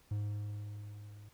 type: tone with level ramp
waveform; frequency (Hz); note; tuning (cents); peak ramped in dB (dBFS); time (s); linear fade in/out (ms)
triangle; 103.83; G#2; 0; -30 to -48; 0.11-1.29; 5
effects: pink hiss -66 dBFS RMS until 1.33 s